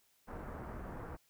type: low-pass noise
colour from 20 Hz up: pink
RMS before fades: -45 dBFS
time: 0.27-1.17 s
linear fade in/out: 20 ms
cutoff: 1500 Hz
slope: 24 dB/octave
effects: white hiss -72 dBFS RMS until 1.29 s